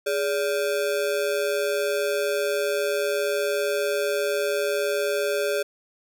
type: ring-modulated tone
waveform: square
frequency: 493.9 Hz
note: B4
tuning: in tune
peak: -20 dBFS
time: 0.06-5.63 s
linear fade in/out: 10 ms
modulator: 80.3 Hz
effects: none